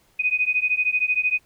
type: beating tone pair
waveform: sine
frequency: 2489 / 2502 Hz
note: D#7 / D#7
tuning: 0 / +9 cents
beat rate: 13 Hz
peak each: -22 dBFS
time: 0.19-1.39 s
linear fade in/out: 10 ms
effects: pink hiss -61 dBFS RMS until 1.45 s